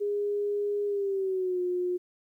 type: tone with pitch glide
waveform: sine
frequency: 410 to 359 Hz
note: G#4 to F4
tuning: -22 to +48 cents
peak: -26 dBFS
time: 0-1.98 s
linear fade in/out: 20 ms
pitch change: -230 cents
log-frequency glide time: 0.86-1.61 s
effects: 11-bit